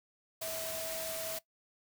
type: tone in noise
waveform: sine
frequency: 648 Hz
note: E5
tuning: 30 cents flat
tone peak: -40 dBFS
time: 0.41-1.39 s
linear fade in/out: 10 ms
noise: white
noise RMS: -40 dBFS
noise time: 0.41-1.39 s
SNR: -3 dB
effects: noise-tail reverb RT60 0.1 s tail -18 dB re dry